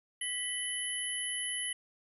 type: tone cluster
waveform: sine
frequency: 1966 / 2995 / 10930 Hz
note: B6 / F#7 / F9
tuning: -8 / +20 / -38 cents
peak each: -39 / -37 / -37 dBFS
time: 0.21-1.73 s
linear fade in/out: 5 ms
effects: none